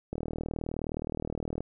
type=click train; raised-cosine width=2 ms; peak=-20 dBFS; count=59; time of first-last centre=0.13-1.606 s; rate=39.3 Hz; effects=none